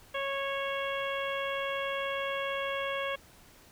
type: harmonic tone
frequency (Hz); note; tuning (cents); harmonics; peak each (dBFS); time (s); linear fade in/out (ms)
551; C#5; -11; 1 / 2 / 3 / 4 / 5 / 6; -34 / -37 / -39 / -40 / -41 / -42; 0.14-3.16; 10
effects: pink hiss -57 dBFS RMS until 3.71 s